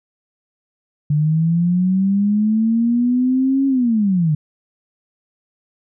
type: linear two-way sweep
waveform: sine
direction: up then down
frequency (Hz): 146.3 to 274.6 to 146.3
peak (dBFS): -13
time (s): 1.1-4.35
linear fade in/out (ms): 5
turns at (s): 3.67
effects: none

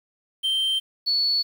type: tone pair in turn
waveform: triangle / sine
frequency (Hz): 3136 / 4427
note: G7 / C#8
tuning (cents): 0 / -3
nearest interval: tritone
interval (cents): 597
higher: second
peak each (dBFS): -19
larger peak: neither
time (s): 0.43-0.8 / 1.06-1.43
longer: neither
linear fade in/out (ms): 20
effects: 8-bit

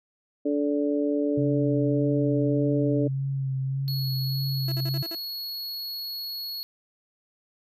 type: harmonic tone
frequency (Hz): 145.1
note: D3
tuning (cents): -21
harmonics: 2 / 3 / 4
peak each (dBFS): -24 / -28 / -30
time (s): 0.45-3.08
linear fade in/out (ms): 10
type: tone with vibrato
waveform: sine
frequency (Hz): 134.9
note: C#3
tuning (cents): -47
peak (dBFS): -25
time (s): 1.37-5.03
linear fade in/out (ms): 10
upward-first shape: sine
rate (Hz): 1.7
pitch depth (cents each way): 28
type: tone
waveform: square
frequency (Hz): 4344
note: C#8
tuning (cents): -36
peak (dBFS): -32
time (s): 3.88-6.63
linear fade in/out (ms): 0
type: tone bursts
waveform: 30% pulse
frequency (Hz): 333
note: E4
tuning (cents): +18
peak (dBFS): -33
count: 6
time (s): 4.68-5.15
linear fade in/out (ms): 2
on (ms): 40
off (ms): 46
effects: none

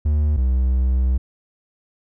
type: tone pair in turn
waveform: triangle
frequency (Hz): 75 / 63.76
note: D2 / C2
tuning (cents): +37 / -44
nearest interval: minor third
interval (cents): 281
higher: first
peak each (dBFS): -13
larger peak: neither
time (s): 0.05-0.37 / 0.37-1.18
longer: second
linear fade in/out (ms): 10
effects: none

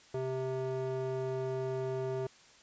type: tone with band-pass filter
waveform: square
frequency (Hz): 130.81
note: C3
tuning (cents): 0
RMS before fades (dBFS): -35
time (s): 0.14-2.27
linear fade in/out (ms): 5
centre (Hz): 460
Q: 1.7
effects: white hiss -59 dBFS RMS until 2.62 s + resampled to 16000 Hz

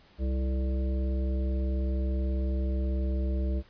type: harmonic tone with a mistuned harmonic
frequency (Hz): 65.6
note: C2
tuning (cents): +5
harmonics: 1 / 3 / 5 / 7 / 9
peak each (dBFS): -26 / -37 / -39 / -44 / -43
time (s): 0.18-3.63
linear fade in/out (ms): 50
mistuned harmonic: 7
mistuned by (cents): -82
effects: pink hiss -59 dBFS RMS until 3.69 s + resampled to 11025 Hz

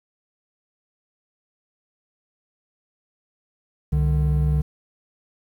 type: tone pair together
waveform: triangle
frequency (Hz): 66.82 / 150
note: C2 / D3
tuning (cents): +37 / +37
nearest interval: octave + major second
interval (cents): 1400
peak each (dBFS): -18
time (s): 3.92-4.62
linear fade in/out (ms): 10
effects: 9-bit

